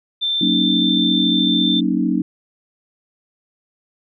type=tone; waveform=sine; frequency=3561 Hz; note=A7; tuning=20 cents sharp; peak=-17 dBFS; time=0.21-1.81 s; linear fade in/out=20 ms
type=chord; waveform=sine; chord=D# minor seventh; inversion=first; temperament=equal; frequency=185 / 233.1 / 277.2 / 311.1 Hz; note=F#3 / A#3 / C#4 / D#4; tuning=0 / 0 / 0 / 0 cents; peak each=-21 dBFS; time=0.41-2.22 s; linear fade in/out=5 ms
effects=none